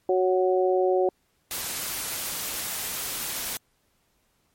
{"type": "harmonic tone", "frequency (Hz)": 185, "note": "F#3", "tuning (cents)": 0, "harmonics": [2, 3, 4], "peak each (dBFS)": [-21, -25, -27], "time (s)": [0.09, 1.09], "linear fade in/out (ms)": 2}
{"type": "noise", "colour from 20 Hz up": "white", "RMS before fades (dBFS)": -31, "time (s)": [1.51, 3.57], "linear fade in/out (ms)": 0}
{"effects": ["pink hiss -69 dBFS RMS until 4.54 s", "MP3 64 kbps"]}